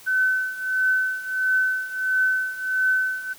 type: tone with tremolo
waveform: sine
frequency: 1519 Hz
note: F#6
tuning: 45 cents sharp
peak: -16 dBFS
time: 0.06-3.34 s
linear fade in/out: 20 ms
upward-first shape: triangle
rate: 1.5 Hz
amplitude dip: 85%
effects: white hiss -47 dBFS RMS until 3.38 s